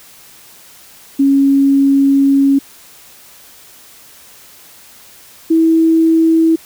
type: tone pair in turn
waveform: sine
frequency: 275.9 / 325.1 Hz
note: C#4 / E4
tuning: -8 / -24 cents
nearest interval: minor third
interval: 284 cents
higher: second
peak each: -7 dBFS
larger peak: neither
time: 1.19-2.59 / 5.5-6.56 s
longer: first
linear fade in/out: 10 ms
effects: white hiss -41 dBFS RMS until 6.65 s